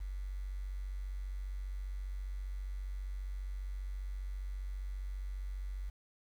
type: tone with quantisation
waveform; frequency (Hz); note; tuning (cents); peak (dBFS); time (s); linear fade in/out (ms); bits
sine; 47.44; F#1; +44; -37; 0-5.9; 10; 10
effects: none